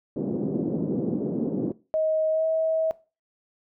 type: band-pass noise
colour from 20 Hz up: pink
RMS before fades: -27 dBFS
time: 0.16-1.72 s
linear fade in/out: 5 ms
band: 180 to 410 Hz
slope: 24 dB/octave
type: tone with pitch glide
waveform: sine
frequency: 630 to 642.1 Hz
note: D#5 to E5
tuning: +21 to -46 cents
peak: -21 dBFS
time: 1.94-2.91 s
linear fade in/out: 0 ms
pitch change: +33 cents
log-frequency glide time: 2.3-2.45 s
effects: noise-tail reverb RT60 0.3 s tail -18 dB re dry